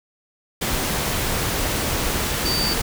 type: tone in noise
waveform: sine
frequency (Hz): 4621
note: D8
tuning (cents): -29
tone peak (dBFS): -22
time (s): 2.45-2.74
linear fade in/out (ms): 10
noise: pink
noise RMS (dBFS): -23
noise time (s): 0.61-2.82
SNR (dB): -2
effects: none